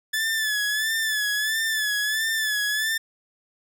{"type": "tone with vibrato", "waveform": "sawtooth", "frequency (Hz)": 1733, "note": "A6", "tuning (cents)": -27, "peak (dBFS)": -19, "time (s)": [0.13, 2.98], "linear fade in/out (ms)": 10, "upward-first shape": "sine", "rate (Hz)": 1.5, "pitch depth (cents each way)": 61, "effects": []}